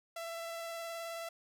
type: tone with vibrato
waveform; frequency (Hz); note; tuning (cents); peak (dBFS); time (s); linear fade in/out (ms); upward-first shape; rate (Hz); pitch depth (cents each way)
sawtooth; 668; E5; +23; -36; 0.16-1.29; 5; square; 19; 11
effects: none